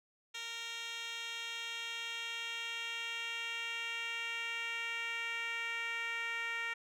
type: tone with band-pass filter sweep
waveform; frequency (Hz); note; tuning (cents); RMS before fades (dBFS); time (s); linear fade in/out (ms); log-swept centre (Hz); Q
10% pulse; 462.8; A#4; -13; -40; 0.34-6.74; 10; 4000 to 2100; 2.2
effects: none